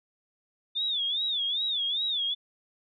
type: tone with vibrato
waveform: sine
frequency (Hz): 3539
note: A7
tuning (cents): +9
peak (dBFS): -26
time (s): 0.75-2.35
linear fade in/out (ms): 20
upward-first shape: sine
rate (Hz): 2.5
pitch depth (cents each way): 150
effects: none